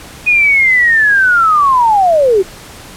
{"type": "linear sweep", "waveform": "sine", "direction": "down", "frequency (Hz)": [2489, 360], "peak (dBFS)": -6, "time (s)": [0.26, 2.43], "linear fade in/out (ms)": 20, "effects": ["pink hiss -33 dBFS RMS until 2.96 s", "low-pass 12000 Hz 12 dB/octave"]}